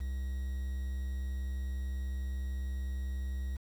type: tone with quantisation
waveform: triangle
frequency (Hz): 65.41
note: C2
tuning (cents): 0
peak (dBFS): -31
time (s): 0-3.57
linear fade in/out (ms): 10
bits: 9
effects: none